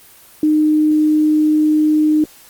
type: tone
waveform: sine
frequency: 306.2 Hz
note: D#4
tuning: 28 cents flat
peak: -10 dBFS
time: 0.43-2.24 s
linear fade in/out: 2 ms
effects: white hiss -44 dBFS RMS until 2.49 s + Opus 24 kbps